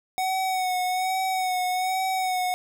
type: tone with vibrato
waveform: square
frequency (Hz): 744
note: F#5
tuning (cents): +9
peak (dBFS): -24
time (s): 0.18-2.54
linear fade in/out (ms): 0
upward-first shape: sine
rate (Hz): 1.2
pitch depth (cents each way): 32
effects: none

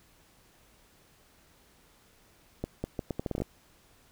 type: accelerating click train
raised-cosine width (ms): 2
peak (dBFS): -18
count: 11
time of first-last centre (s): 2.64-3.42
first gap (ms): 200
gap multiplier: 0.76
effects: pink hiss -62 dBFS RMS until 4.11 s

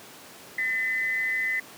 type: tone pair together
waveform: sine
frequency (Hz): 1793 / 2020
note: A6 / B6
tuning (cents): +32 / +39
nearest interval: major second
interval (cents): 207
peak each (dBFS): -31 / -25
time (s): 0.58-1.6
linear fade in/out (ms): 5
effects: pink hiss -46 dBFS RMS until 1.77 s + high-pass 200 Hz 12 dB/octave

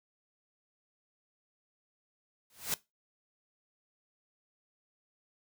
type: noise with exponential growth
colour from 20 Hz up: white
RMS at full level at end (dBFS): -29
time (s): 2.5-2.74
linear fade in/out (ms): 1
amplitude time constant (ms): 51
effects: noise-tail reverb RT60 0.2 s tail -19 dB re dry

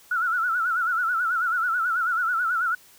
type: tone with vibrato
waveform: sine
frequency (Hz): 1396.9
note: F6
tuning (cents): 0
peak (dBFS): -21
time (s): 0.11-2.75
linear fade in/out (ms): 5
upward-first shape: sine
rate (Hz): 9.2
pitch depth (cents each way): 110
effects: white hiss -53 dBFS RMS until 2.98 s

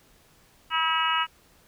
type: harmonic tone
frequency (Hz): 322.7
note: E4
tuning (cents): -37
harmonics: 3 / 4 / 5 / 6 / 7 / 8 / 9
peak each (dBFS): -28 / -26 / -32 / -35 / -36 / -33 / -28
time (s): 0.7-1.27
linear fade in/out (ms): 50
effects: pink hiss -59 dBFS RMS until 1.67 s

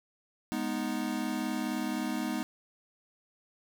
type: chord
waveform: square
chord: G# minor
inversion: none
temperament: equal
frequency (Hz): 207.7 / 246.9 / 311.1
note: G#3 / B3 / D#4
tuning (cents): 0 / 0 / 0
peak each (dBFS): -37 / -35 / -36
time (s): 0.52-2.43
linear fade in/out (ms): 0
effects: none

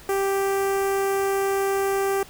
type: tone with notch filter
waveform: sawtooth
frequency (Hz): 392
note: G4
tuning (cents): 0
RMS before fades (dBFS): -23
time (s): 0.09-2.23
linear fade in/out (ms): 2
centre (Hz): 3900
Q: 0.74
effects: pink hiss -46 dBFS RMS until 2.29 s

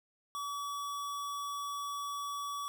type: tone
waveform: square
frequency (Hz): 1140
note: C#6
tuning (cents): +48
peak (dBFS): -37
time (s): 0.35-2.68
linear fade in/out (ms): 0
effects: none

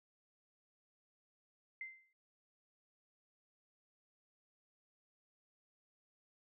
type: tone with exponential decay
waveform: sine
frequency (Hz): 2079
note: C7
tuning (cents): -12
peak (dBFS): -40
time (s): 1.81-2.13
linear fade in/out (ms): 2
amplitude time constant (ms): 68
effects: none

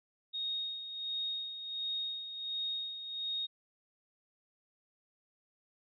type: tone with tremolo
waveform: sine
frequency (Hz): 3729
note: A#7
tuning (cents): 0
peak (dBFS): -33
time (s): 0.33-3.47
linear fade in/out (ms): 20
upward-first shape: sine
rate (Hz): 1.4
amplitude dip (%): 60
effects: none

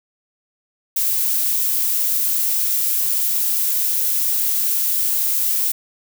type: noise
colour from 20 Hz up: violet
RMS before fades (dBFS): -19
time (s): 0.96-5.72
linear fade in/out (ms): 5
effects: none

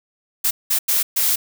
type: noise bursts at uneven times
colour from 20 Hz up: blue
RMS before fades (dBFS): -18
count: 4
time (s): 0.44-0.51 / 0.7-0.79 / 0.88-1.03 / 1.16-1.36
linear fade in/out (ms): 10
effects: none

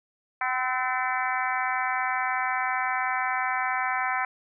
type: harmonic tone with a mistuned harmonic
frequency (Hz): 254.7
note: C4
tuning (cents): -46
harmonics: 3 / 4 / 5 / 6 / 7 / 8 / 9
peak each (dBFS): -30 / -31 / -32 / -33 / -33 / -34 / -35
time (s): 0.41-4.25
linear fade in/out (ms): 2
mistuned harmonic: 5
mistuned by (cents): +40
effects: none

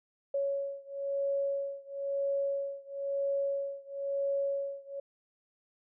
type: beating tone pair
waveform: sine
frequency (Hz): 556 / 557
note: C#5 / C#5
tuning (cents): +5 / +8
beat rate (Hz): 1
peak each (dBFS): -33 / -34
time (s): 0.34-5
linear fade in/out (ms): 5
effects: none

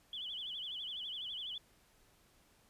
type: tone with vibrato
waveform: sine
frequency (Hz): 3200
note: G7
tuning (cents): +35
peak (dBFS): -40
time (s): 0.13-1.58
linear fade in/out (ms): 2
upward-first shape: sine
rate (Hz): 12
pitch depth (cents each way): 150
effects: pink hiss -68 dBFS RMS until 2.69 s + resampled to 32000 Hz

